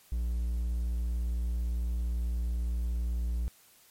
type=tone; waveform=triangle; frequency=58.9 Hz; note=A#1; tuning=19 cents sharp; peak=-26 dBFS; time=0.12-3.48 s; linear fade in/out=0 ms; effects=white hiss -60 dBFS RMS until 3.9 s + MP3 64 kbps